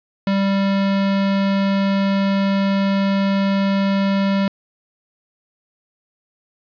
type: tone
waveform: square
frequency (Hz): 196.3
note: G3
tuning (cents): +3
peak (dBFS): -16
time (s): 0.27-4.48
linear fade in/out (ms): 2
effects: resampled to 11025 Hz + 8-bit